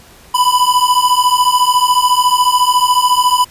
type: beating tone pair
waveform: square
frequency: 987.8 / 1001.8 Hz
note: B5 / B5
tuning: 0 / +24 cents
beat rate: 14 Hz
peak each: -13 dBFS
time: 0.34-3.45 s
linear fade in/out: 10 ms
effects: pink hiss -42 dBFS RMS until 3.5 s + resampled to 32000 Hz